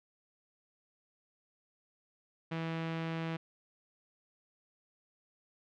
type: tone with low-pass filter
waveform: sawtooth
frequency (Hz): 163.6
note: E3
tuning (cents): -13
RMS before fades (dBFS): -37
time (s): 2.51-3.37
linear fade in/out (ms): 10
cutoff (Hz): 2800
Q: 1.4
effects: none